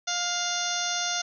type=harmonic tone with a mistuned harmonic; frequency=706 Hz; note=F5; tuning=19 cents sharp; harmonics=1 / 2 / 3 / 4 / 5 / 6 / 7 / 8 / 9; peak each=-34 / -33 / -39 / -38 / -33 / -37 / -38 / -34 / -33 dBFS; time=0.07-1.22 s; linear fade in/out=10 ms; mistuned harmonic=3; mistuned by=-26 cents; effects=none